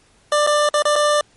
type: tone with dropouts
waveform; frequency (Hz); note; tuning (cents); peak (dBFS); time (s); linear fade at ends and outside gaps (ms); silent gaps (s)
25% pulse; 593; D5; +17; -10; 0.32-1.21; 2; 0.466-0.472 / 0.69-0.74 / 0.823-0.853 / 0.957-0.961
effects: pink hiss -55 dBFS RMS until 1.36 s + MP3 48 kbps